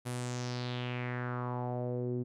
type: tone with low-pass filter sweep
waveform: sawtooth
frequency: 123.47 Hz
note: B2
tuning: in tune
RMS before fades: -36 dBFS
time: 0.05-2.24 s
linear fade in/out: 20 ms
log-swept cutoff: 11000 to 310 Hz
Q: 3.4
effects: none